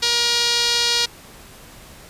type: tone with band-pass filter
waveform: sawtooth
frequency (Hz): 474.6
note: A#4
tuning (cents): +31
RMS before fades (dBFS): -19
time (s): 0.02-1.06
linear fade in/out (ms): 10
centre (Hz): 4400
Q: 2.5
effects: pink hiss -43 dBFS RMS until 2.09 s + resampled to 32000 Hz